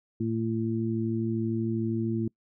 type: harmonic tone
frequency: 112.8 Hz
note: A2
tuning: 44 cents sharp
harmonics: 1 / 2 / 3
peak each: -31 / -29 / -31 dBFS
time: 0.2-2.28 s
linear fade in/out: 5 ms
effects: noise-tail reverb RT60 0.1 s tail -26 dB re dry